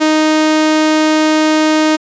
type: tone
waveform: sawtooth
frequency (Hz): 310.6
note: D#4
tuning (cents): -3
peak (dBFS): -5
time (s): 0-1.97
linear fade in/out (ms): 20
effects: resampled to 16000 Hz